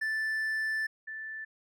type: tone pair in turn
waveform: triangle / sine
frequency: 1760 / 1760 Hz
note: A6 / A6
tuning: 0 / 0 cents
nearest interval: unison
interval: 0 cents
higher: neither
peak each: -27 / -37 dBFS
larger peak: first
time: 0.01-0.87 / 1.07-1.45 s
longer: first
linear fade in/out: 10 ms
effects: none

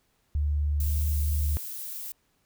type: tone with pitch glide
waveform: sine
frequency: 73.6 to 74.33 Hz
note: D2 to D2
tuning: +4 to +21 cents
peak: -23 dBFS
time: 0.35-1.57 s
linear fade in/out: 0 ms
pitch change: +17 cents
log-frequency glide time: 0.75-1.14 s
type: noise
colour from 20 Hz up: violet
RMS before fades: -37 dBFS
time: 0.8-2.12 s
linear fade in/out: 2 ms
effects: pink hiss -70 dBFS RMS until 2.45 s

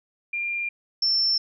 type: tone pair in turn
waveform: sine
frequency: 2394 / 5374 Hz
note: D7 / E8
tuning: +33 / +33 cents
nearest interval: octave + major second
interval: 1400 cents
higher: second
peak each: -25 / -19 dBFS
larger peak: second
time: 0.33-0.69 / 1.02-1.38 s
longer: neither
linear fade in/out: 5 ms
effects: none

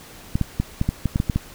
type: clicks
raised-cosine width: 5 ms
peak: -7 dBFS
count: 10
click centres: 0.355 / 0.413 / 0.6 / 0.814 / 0.89 / 1.057 / 1.159 / 1.201 / 1.298 / 1.36 s
effects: pink hiss -43 dBFS RMS until 1.54 s

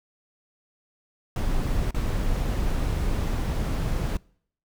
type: noise with dropouts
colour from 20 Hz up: brown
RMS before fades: -25 dBFS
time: 1.36-4.17 s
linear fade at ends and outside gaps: 2 ms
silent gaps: 1.909-1.945 s
effects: noise-tail reverb RT60 0.6 s tail -24 dB re dry

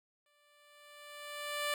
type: tone with exponential growth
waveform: 10% pulse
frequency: 587.3 Hz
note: D5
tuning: in tune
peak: -23 dBFS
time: 0.26-1.74 s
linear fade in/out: 1 ms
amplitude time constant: 320 ms
effects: none

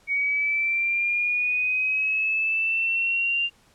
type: linear sweep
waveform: sine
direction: up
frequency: 2241 to 2794 Hz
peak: -21 dBFS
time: 0.07-3.5 s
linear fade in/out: 50 ms
effects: pink hiss -59 dBFS RMS until 3.74 s + low-pass 10000 Hz 12 dB/octave

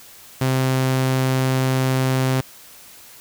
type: tone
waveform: sawtooth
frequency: 130.81 Hz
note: C3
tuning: in tune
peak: -13 dBFS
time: 0.41-2.41 s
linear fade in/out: 5 ms
effects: white hiss -44 dBFS RMS until 3.2 s

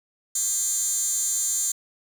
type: tone with high-pass filter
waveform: 15% pulse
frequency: 399.5 Hz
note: G4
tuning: 33 cents sharp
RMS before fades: -25 dBFS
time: 0.35-1.72 s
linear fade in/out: 5 ms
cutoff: 7400 Hz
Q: 6.8
effects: none

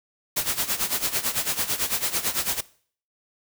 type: noise with tremolo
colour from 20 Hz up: white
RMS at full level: -23 dBFS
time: 0.36-2.61 s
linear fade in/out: 10 ms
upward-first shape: sine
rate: 9 Hz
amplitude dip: 80%
effects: noise-tail reverb RT60 0.5 s tail -20 dB re dry

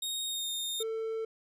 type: tone with pitch glide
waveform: sawtooth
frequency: 3729 to 3667 Hz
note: A#7 to A#7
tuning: 0 to -29 cents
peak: -30 dBFS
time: 0.02-0.83 s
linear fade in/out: 5 ms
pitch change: -29 cents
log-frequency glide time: 0.25-0.49 s
type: tone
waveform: triangle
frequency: 446.2 Hz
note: A4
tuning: 24 cents sharp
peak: -30 dBFS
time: 0.8-1.25 s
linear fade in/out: 5 ms
effects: none

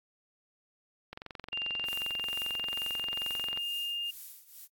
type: click train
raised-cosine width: 0.3 ms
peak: -25 dBFS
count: 56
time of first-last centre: 1.13-3.574 s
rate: 22.5 Hz
type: tone with pitch glide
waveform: sine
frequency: 2794 to 2815 Hz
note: F7 to F7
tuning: 0 to +13 cents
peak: -32 dBFS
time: 1.52-4.11 s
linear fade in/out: 10 ms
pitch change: +13 cents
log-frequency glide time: 1.76-3.67 s
type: noise with tremolo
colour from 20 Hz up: violet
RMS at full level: -43 dBFS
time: 1.84-4.68 s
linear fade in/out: 50 ms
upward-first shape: triangle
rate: 2.2 Hz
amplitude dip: 85%
effects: AAC 64 kbps

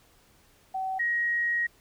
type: tone pair in turn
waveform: sine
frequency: 760 / 1889.3 Hz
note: F#5 / A#6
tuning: +46 / +23 cents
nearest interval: octave + major third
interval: 1577 cents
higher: second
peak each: -28 / -24 dBFS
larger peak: second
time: 0.74-0.99 / 0.99-1.67 s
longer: second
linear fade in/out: 10 ms
effects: pink hiss -61 dBFS RMS until 1.8 s

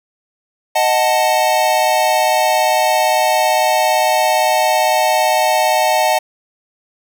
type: chord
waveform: square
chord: D# diminished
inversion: none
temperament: equal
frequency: 622.3 / 740 / 880 Hz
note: D#5 / F#5 / A5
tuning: 0 / 0 / 0 cents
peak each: -17 dBFS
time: 0.75-6.19 s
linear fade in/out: 10 ms
effects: none

